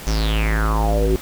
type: tone with low-pass filter sweep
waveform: square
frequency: 54 Hz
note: A1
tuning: 32 cents flat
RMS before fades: -18 dBFS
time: 0.07-1.16 s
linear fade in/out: 0 ms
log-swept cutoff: 6200 to 350 Hz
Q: 7.5
effects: pink hiss -35 dBFS RMS until 1.21 s